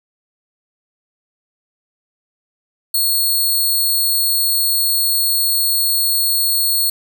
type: tone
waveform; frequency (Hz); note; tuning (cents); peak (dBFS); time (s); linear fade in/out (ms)
5% pulse; 4327; C#8; -43; -7; 2.94-6.9; 5
effects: none